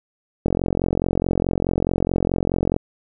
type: click train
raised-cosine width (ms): 2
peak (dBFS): -6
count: 104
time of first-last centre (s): 0.46-2.764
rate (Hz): 44.7
effects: none